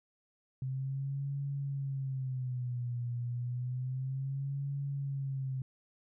sine tone with vibrato, 130 Hz, C3, 11 cents flat, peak -33 dBFS, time 0.62-5.62 s, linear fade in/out 2 ms, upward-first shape sine, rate 0.3 Hz, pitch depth 130 cents each way, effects none

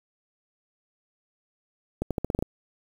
accelerating click train, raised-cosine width 2 ms, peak -13 dBFS, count 8, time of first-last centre 2.02-2.425 s, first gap 87 ms, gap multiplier 0.86, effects 7-bit

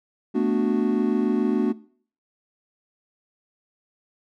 triangle chord, B minor seventh, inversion third, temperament equal, 220 / 246.9 / 293.7 / 370 Hz, A3 / B3 / D4 / F#4, 0 / 0 / 0 / 0 cents, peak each -23 dBFS, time 0.34-1.73 s, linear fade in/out 20 ms, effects noise-tail reverb RT60 0.5 s tail -20 dB re dry

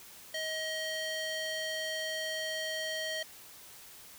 square tone with band-pass filter, 632 Hz, D#5, 27 cents sharp, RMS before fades -36 dBFS, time 0.34-3.23 s, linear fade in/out 5 ms, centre 3200 Hz, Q 0.9, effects white hiss -52 dBFS RMS until 4.18 s

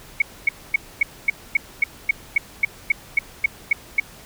sine tone bursts, 2217 Hz, C#7, in tune, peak -12 dBFS, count 15, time 0.2-4 s, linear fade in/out 5 ms, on 20 ms, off 250 ms, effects pink hiss -44 dBFS RMS until 4.25 s

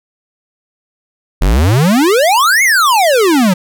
square exponential two-way sweep, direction up then down, 40.01 to 2228 to 173.3 Hz, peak -8 dBFS, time 1.41-3.54 s, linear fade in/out 10 ms, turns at 2.63 s, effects none

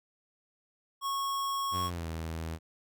square tone, 1100 Hz, C#6, 14 cents flat, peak -31 dBFS, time 1.01-1.91 s, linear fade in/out 50 ms
sawtooth tone with pitch glide, 91.2 to 81.25 Hz, F#2 to E2, -24 to -24 cents, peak -31 dBFS, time 1.71-2.59 s, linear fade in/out 50 ms, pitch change -200 cents, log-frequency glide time 1.82-2.08 s
effects none

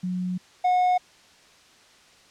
sine / triangle tone pair in turn, 181.8 / 727.2 Hz, F#3 / F#5, -30 / -30 cents, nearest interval 2 octaves, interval 2400 cents, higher second, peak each -25 / -16 dBFS, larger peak second, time 0.03-0.38 / 0.64-0.98 s, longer first, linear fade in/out 10 ms, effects white hiss -54 dBFS RMS until 2.3 s + low-pass 6000 Hz 12 dB/octave

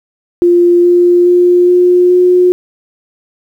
sine tone with pitch steps, 349.2 / 352 / 354.9 / 357.8 / 360.7 Hz, F4 / F4 / F4 / F4 / F#4, 0 / +14 / +28 / +42 / -44 cents, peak -4 dBFS, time 0.42-2.52 s, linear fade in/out 0 ms, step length 420 ms, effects 7-bit

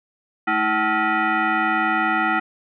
sine tone with frequency modulation, 322.4 Hz, E4, 38 cents flat, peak -17 dBFS, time 0.47-2.4 s, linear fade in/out 10 ms, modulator 540 Hz, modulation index 3.3, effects none

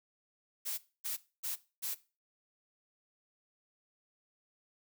blue noise bursts, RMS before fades -37 dBFS, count 4, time 0.65-1.95 s, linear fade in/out 20 ms, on 130 ms, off 260 ms, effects noise-tail reverb RT60 0.3 s tail -17 dB re dry

